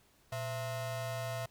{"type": "ring-modulated tone", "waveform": "40% pulse", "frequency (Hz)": 392, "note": "G4", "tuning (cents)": 0, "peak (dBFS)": -32, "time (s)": [0.32, 1.46], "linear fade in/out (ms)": 5, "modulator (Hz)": 273, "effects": ["pink hiss -67 dBFS RMS until 1.5 s"]}